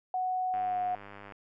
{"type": "tone with pitch glide", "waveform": "sine", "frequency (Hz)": [740, 726.9], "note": ["F#5", "F#5"], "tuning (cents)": [0, -31], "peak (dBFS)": -28, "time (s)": [0.14, 0.95], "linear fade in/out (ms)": 2, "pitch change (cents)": -31, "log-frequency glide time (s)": [0.57, 0.77]}
{"type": "click train", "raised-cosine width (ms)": 0.5, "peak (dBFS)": -31, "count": 80, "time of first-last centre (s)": [0.54, 1.322], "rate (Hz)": 101}
{"effects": []}